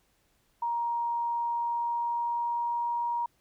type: tone with pitch glide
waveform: sine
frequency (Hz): 941 to 947.5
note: A#5 to A#5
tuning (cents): +16 to +28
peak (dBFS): -27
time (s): 0.62-3.26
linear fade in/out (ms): 5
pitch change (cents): +12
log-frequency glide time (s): 1.47-3
effects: pink hiss -70 dBFS RMS until 3.4 s